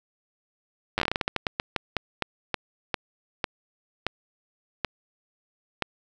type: slowing click train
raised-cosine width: 0.3 ms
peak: -8 dBFS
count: 23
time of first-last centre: 0.98-5.823 s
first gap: 9 ms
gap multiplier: 1.25
effects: none